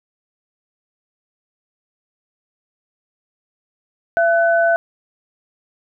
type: tone pair together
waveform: sine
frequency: 674.1 / 1502 Hz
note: E5 / F#6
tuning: +39 / +26 cents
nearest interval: octave + major second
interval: 1387 cents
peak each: -13 / -18 dBFS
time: 4.17-4.76 s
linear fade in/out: 0 ms
effects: none